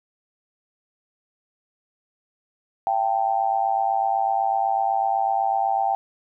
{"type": "tone with amplitude modulation", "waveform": "sine", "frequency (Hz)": 784, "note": "G5", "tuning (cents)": 0, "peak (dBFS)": -15, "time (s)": [2.87, 5.95], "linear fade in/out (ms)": 0, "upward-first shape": "sine", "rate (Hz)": 108, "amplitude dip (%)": 90, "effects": []}